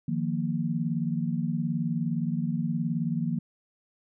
sine chord, Eb suspended second, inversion none, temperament equal, 155.56 / 174.61 / 233.1 Hz, Eb3 / F3 / Bb3, 0 / 0 / 0 cents, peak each -30 dBFS, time 0.08-3.39 s, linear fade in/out 5 ms, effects none

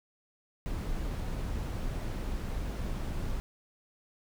brown noise, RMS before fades -34 dBFS, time 0.66-3.4 s, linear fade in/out 0 ms, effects none

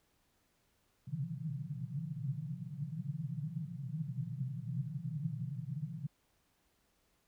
white band-pass noise, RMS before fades -40 dBFS, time 1.07-6.07 s, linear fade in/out 10 ms, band 120 to 170 Hz, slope 96 dB/octave, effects pink hiss -75 dBFS RMS until 7.27 s

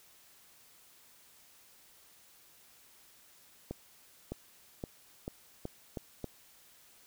accelerating click train, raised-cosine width 2 ms, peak -24 dBFS, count 7, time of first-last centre 3.71-6.243 s, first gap 610 ms, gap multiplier 0.85, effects white hiss -61 dBFS RMS until 7.06 s

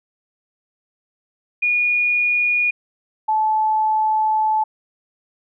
sine tone pair in turn, 2444 / 867.3 Hz, D#7 / A5, -32 / -25 cents, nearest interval octave + tritone, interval 1793 cents, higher first, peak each -15 dBFS, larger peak neither, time 1.62-2.71 / 3.28-4.64 s, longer second, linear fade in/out 10 ms, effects none

